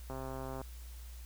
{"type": "click train", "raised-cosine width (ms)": 1, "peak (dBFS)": -29, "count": 69, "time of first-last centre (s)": [0.1, 0.615], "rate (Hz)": 132, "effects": ["added 60 Hz sine -45 dBFS peak until 1.25 s", "white hiss -58 dBFS RMS until 1.25 s"]}